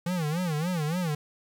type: tone with vibrato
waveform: square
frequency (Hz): 165.2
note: E3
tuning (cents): +4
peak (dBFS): -27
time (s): 0.06-1.15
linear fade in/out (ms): 5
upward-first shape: sine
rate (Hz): 3.5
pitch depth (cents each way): 190
effects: 11-bit